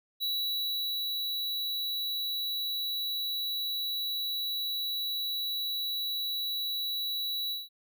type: tone with ADSR envelope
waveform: square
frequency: 3926 Hz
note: B7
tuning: 11 cents flat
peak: -29 dBFS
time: 0.2-7.69 s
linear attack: 30 ms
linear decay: 820 ms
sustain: -2 dB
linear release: 180 ms
effects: none